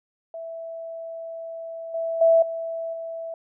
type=tone with level steps; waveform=sine; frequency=659.3 Hz; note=E5; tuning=in tune; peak=-32 / -24 / -13 / -27 / -30 dBFS; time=0.34-3.34 s; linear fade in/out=2 ms; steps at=1.94 / 2.21 / 2.42 / 2.93 s; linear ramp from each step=5 ms; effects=none